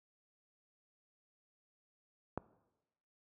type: click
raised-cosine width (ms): 1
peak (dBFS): -22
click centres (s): 2.376
effects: noise-tail reverb RT60 1.0 s tail -19 dB re dry + high-pass 60 Hz 12 dB/octave